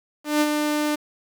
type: tone with ADSR envelope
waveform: sawtooth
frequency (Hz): 299.2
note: D4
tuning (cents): +32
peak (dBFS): -12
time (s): 0.24-0.96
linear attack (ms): 170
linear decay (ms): 46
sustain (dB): -5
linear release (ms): 14
effects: 8-bit